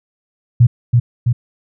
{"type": "tone with echo", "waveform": "sine", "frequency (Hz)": 120, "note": "B2", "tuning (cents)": -49, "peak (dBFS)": -4, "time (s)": [0.6, 0.67], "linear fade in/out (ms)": 10, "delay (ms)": 330, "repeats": 2, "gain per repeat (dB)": -3, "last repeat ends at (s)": 1.33, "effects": []}